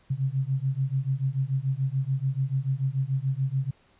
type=beating tone pair; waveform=sine; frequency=130.81 / 137.71 Hz; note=C3 / C#3; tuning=0 / -11 cents; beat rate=6.9 Hz; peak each=-27 dBFS; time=0.1-3.71 s; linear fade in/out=10 ms; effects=pink hiss -62 dBFS RMS until 3.99 s + resampled to 8000 Hz